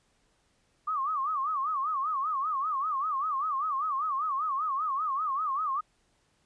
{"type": "tone with vibrato", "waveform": "sine", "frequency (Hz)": 1166, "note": "D6", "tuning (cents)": -13, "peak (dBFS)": -27, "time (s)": [0.87, 5.81], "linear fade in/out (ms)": 10, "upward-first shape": "sine", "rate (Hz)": 5.1, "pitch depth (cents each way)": 170, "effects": ["pink hiss -70 dBFS RMS until 6.45 s", "resampled to 22050 Hz"]}